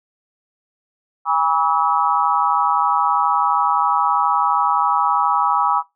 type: tone cluster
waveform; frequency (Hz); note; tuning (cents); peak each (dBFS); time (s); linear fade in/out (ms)
sine; 815 / 974 / 1137 / 1289; G#5 / B5 / C#6 / E6; -33 / -24 / +44 / -39; -20; 1.25-5.83; 50
effects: noise-tail reverb RT60 0.2 s tail -21 dB re dry